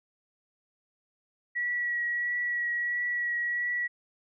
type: tone with vibrato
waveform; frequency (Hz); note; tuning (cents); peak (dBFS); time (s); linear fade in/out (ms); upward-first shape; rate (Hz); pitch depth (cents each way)
sine; 1928; B6; -42; -27; 1.55-3.88; 20; triangle; 1.5; 17
effects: none